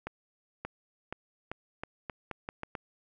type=accelerating click train; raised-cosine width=0.5 ms; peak=-21 dBFS; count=10; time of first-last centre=0.07-2.752 s; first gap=580 ms; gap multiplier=0.82; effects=none